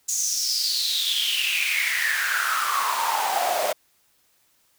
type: noise with high-pass filter sweep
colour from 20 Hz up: pink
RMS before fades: -24 dBFS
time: 0.08-3.73 s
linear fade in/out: 10 ms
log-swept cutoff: 6800 to 600 Hz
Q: 7.9
effects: white hiss -64 dBFS RMS until 4.78 s